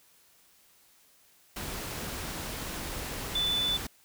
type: tone in noise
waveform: sine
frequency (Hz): 3497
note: A7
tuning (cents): -11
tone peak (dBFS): -26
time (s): 3.35-3.77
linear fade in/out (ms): 5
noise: pink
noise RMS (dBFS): -37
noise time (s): 1.56-3.87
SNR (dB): +8
effects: white hiss -62 dBFS RMS until 4.04 s